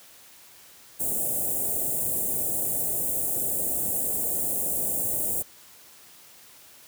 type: band-stop noise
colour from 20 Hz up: white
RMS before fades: -27 dBFS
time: 0.99-5.43 s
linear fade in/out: 20 ms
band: 730 to 7700 Hz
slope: 48 dB/octave
effects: white hiss -51 dBFS RMS until 6.87 s + high-pass 60 Hz 12 dB/octave